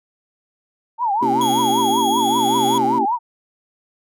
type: tone with vibrato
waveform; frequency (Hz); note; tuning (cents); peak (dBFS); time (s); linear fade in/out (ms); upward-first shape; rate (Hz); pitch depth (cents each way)
sine; 880; A5; 0; -16; 0.98-3.19; 50; triangle; 5.2; 230
type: chord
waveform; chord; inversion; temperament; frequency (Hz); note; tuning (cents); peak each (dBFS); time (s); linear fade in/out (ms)
sine; A# diminished seventh; none; equal with one note detuned; 233.1 / 277.2 / 332.1 / 392; A#3 / C#4 / E4 / G4; 0 / 0 / +13 / 0; -25; 1.21-3.06; 20
type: tone with tremolo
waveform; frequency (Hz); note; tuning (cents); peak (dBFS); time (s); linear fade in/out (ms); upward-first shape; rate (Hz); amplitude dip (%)
15% pulse; 131.1; C3; +4; -21; 1.22-2.99; 5; triangle; 0.85; 75
type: tone with pitch glide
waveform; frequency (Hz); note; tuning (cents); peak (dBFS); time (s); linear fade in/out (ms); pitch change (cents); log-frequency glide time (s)
sawtooth; 3322 to 3351; G#7 to G#7; 0 to +15; -21; 1.41-2.78; 2; +15; 2.15-2.21
effects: none